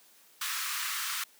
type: high-pass noise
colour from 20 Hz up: pink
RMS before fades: -34 dBFS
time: 0.41-1.24 s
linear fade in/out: 5 ms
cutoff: 1100 Hz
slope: 48 dB/octave
effects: white hiss -60 dBFS RMS until 1.39 s + high-pass 200 Hz 12 dB/octave